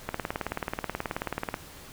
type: click train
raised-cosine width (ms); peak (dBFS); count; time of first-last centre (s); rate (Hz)
0.5; -14; 28; 0.09-1.542; 18.6
effects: pink hiss -47 dBFS RMS until 1.92 s